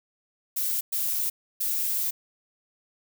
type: noise bursts at uneven times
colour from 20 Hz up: violet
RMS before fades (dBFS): -27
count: 3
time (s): 0.56-0.81 / 0.92-1.3 / 1.6-2.11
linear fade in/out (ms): 10
effects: none